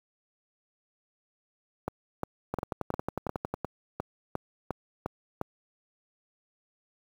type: two click trains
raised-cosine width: 1 ms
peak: -16 / -16 dBFS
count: 12 / 11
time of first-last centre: 2.54-3.54 / 1.88-5.414 s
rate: 11 / 2.83 Hz
effects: high-pass 60 Hz 12 dB/octave + 8-bit